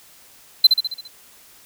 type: tone with echo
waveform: triangle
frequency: 4074 Hz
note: C8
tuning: 47 cents flat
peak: -4 dBFS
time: 0.64-0.67 s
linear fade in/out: 5 ms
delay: 68 ms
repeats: 6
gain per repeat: -5 dB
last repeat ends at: 1.078 s
effects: white hiss -49 dBFS RMS until 1.65 s